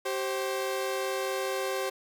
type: tone pair together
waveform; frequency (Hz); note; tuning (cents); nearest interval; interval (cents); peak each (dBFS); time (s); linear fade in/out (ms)
sawtooth; 385.6 / 529; G4 / C5; -28 / +19; perfect fourth; 547; -28; 0.05-1.9; 10
effects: none